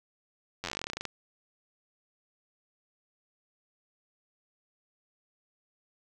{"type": "slowing click train", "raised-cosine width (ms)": 0.2, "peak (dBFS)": -17, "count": 19, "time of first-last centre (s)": [0.64, 1.053], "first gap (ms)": 10, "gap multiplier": 1.09, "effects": []}